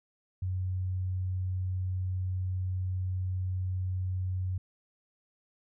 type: tone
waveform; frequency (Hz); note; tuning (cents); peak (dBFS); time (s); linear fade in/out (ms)
sine; 92.5; F#2; 0; -29; 0.42-4.58; 5
effects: none